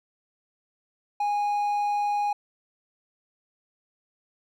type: tone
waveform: triangle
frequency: 824 Hz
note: G#5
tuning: 14 cents flat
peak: -21 dBFS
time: 1.2-2.33 s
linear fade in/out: 5 ms
effects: none